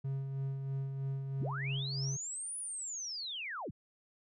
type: tone with tremolo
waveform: triangle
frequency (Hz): 135.9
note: C#3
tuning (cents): -34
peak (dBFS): -31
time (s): 0.04-2.17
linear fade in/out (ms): 10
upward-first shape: sine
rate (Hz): 3.1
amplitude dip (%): 40
type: linear two-way sweep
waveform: sine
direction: up then down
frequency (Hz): 54 to 9956 to 54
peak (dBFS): -38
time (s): 1.4-3.71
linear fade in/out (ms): 10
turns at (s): 2.58
effects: none